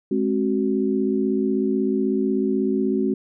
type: tone cluster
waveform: sine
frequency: 210.8 / 267 / 373 Hz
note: G#3 / C4 / F#4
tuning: +26 / +35 / +14 cents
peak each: -23 dBFS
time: 0.11-3.14 s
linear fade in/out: 5 ms
effects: none